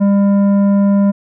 sine tone with tanh clipping, 200 Hz, G3, 35 cents sharp, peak -10 dBFS, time 0-1.12 s, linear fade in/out 20 ms, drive 10 dB, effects none

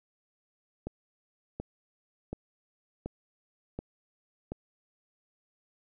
click train, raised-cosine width 2 ms, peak -22 dBFS, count 6, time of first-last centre 0.87-4.52 s, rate 1.37 Hz, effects none

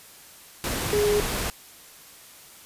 sine tone in noise, 415.3 Hz, G#4, in tune, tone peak -19 dBFS, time 0.93-1.2 s, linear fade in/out 0 ms, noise pink, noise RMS -28 dBFS, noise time 0.64-1.5 s, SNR +6 dB, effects white hiss -48 dBFS RMS until 2.65 s + resampled to 32000 Hz

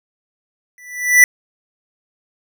square tone with exponential growth, 1975.5 Hz, B6, in tune, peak -3 dBFS, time 0.78-1.24 s, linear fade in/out 1 ms, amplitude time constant 100 ms, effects none

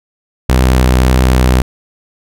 sawtooth tone with vibrato, 63.4 Hz, B1, 46 cents sharp, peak -3 dBFS, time 0.49-1.62 s, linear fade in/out 5 ms, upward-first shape sine, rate 1.8 Hz, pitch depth 9 cents each way, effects none

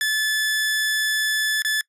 sawtooth tone with dropouts, 1735 Hz, A6, 25 cents flat, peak -16 dBFS, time 0.01-1.81 s, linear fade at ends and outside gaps 1 ms, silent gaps 1.621-1.648 s, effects noise-tail reverb RT60 0.1 s tail -23 dB re dry + resampled to 32000 Hz

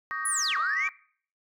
sine chord, Eb dominant seventh, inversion third, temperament equal with one note detuned, 1133.3 / 1244.5 / 1568 / 1864.7 Hz, Db6 / Eb6 / G6 / Bb6, +38 / 0 / 0 / 0 cents, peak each -36 / -35 / -38 / -33 dBFS, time 0.11-0.89 s, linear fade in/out 0 ms
sine linear two-way sweep, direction down then up, 10950 to 1100 to 2397 Hz, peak -24 dBFS, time 0.25-0.88 s, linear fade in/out 5 ms, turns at 0.57 s
effects noise-tail reverb RT60 0.5 s tail -20 dB re dry + tanh soft clip ceiling -20 dBFS

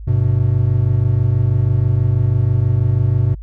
triangle tone pair together, 99.32 / 125.5 Hz, G2 / B2, +23 / +28 cents, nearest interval major third, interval 405 cents, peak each -13 dBFS, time 0.07-3.35 s, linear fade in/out 10 ms, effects added 52 Hz sine -28 dBFS peak until 3.42 s

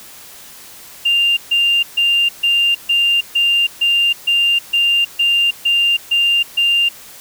sine tone bursts, 2794 Hz, F7, in tune, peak -10 dBFS, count 13, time 1.05-6.89 s, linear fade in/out 10 ms, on 320 ms, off 140 ms, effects tanh soft clip ceiling -6 dBFS + white hiss -38 dBFS RMS until 7.2 s

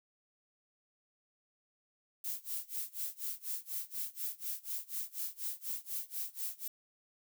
violet noise with tremolo, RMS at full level -37 dBFS, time 2.24-6.68 s, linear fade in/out 5 ms, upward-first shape sine, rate 4.1 Hz, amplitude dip 95%, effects none

